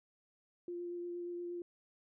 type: tone with vibrato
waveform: sine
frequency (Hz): 349.2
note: F4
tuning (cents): 0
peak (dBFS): -39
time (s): 0.68-1.62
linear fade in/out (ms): 2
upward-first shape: sine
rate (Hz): 8.5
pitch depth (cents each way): 11
effects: none